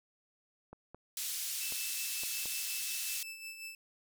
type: clicks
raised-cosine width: 1 ms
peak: -34 dBFS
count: 5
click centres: 0.73 / 0.946 / 1.723 / 2.235 / 2.457 s
type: band-pass noise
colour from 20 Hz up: white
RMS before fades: -38 dBFS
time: 1.17-3.23 s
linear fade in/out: 2 ms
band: 3100 to 14000 Hz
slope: 12 dB/octave
type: tone with tremolo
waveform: sawtooth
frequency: 2637 Hz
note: E7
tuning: in tune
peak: -38 dBFS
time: 1.61-3.75 s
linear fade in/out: 2 ms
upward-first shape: sine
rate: 5.5 Hz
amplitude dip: 55%
effects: none